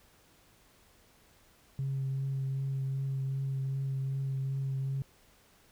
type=tone with vibrato; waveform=sine; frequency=135.1 Hz; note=C#3; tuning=44 cents flat; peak=-29 dBFS; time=1.79-5.02 s; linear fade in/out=0 ms; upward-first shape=triangle; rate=2.6 Hz; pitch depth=16 cents each way; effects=tanh soft clip ceiling -27 dBFS + pink hiss -63 dBFS RMS until 5.71 s